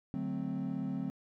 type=chord; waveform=triangle; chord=D dominant seventh; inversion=none; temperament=equal; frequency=146.83 / 185 / 220 / 261.6 Hz; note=D3 / F#3 / A3 / C4; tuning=0 / 0 / 0 / 0 cents; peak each=-39 / -36 / -38 / -35 dBFS; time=0.14-1.1 s; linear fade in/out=0 ms; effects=tanh soft clip ceiling -23 dBFS